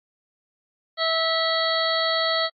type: harmonic tone with a mistuned harmonic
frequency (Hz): 652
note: E5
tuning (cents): -19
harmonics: 1 / 2 / 3 / 5 / 6 / 7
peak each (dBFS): -25 / -27 / -28 / -30 / -28 / -28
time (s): 0.97-2.5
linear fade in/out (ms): 50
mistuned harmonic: 7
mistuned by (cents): -59
effects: AAC 48 kbps

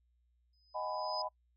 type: tone with exponential growth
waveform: sine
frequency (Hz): 5020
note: D#8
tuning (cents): +15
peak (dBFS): -36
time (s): 0.53-1.22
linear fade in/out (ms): 5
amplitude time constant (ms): 150
type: chord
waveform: sine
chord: G# minor seventh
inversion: second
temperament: just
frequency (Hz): 623 / 747.5 / 830.6 / 996.7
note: D#5 / F#5 / G#5 / B5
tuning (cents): +2 / +17 / 0 / +16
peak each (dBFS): -40 / -44 / -43 / -39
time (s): 0.74-1.29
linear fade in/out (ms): 20
effects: noise-tail reverb RT60 0.1 s tail -25 dB re dry + added 60 Hz sine -70 dBFS peak until 1.56 s

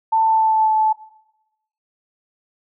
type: tone with pitch glide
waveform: sine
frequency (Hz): 890 to 869.7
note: A5 to A5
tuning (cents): +20 to -20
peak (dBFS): -13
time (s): 0.12-0.93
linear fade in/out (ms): 10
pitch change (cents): -40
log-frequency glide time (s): 0.22-0.74
effects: noise-tail reverb RT60 0.9 s tail -18 dB re dry

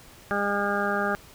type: harmonic tone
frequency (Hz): 202.4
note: G#3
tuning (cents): -44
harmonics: 1 / 2 / 3 / 4 / 6 / 7 / 8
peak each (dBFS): -31 / -31 / -31 / -31 / -31 / -31 / -31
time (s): 0.31-1.15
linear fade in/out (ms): 0
effects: pink hiss -50 dBFS RMS until 1.34 s

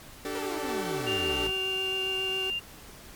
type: chord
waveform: sawtooth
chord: D suspended fourth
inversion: none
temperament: equal with one note detuned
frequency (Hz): 293.7 / 385.5 / 440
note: D4 / G4 / A4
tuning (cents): 0 / -29 / 0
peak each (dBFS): -32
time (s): 0.25-1.47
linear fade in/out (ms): 2
type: exponential sweep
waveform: sawtooth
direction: down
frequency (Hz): 493.9 to 49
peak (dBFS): -32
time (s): 0.35-1.51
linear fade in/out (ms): 0
type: tone with vibrato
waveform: 40% pulse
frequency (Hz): 379.7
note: F#4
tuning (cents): +45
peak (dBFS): -33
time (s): 0.69-2.5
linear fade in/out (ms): 0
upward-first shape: sine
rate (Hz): 7.3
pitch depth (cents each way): 10
type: tone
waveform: sine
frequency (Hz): 2794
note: F7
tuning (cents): 0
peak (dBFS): -28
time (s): 1.06-2.6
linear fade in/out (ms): 20
effects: pink hiss -48 dBFS RMS until 3.15 s + MP3 96 kbps

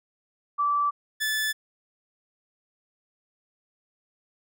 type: tone pair in turn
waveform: sine / sawtooth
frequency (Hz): 1161 / 1739.5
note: D6 / A6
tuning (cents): -20 / -20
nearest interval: perfect fifth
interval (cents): 700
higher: second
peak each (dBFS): -21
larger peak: neither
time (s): 0.58-0.91 / 1.2-1.53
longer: neither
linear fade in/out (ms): 20
effects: none

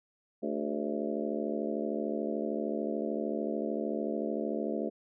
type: harmonic tone with a mistuned harmonic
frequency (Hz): 73.42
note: D2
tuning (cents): 0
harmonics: 3 / 4 / 5 / 6 / 7 / 8 / 9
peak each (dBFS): -36 / -37 / -38 / -39 / -39 / -40 / -41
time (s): 0.42-4.9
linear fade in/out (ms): 20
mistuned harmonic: 6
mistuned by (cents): -87
effects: none

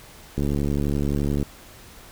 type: click train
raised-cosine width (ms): 3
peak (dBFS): -12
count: 76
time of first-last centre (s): 0.38-1.427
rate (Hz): 71.6
effects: pink hiss -46 dBFS RMS until 2.11 s

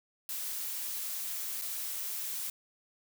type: noise with dropouts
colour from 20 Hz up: blue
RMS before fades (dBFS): -37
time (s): 0.29-2.5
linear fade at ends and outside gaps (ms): 2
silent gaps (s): 1.615-1.619
effects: none

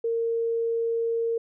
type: tone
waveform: sine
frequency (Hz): 460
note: A#4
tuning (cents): -23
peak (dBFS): -23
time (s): 0.04-1.38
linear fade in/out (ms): 5
effects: none

